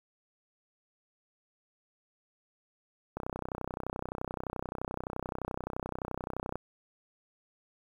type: click train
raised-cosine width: 1 ms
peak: -21 dBFS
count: 108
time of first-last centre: 3.17-6.556 s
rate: 31.6 Hz
effects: 9-bit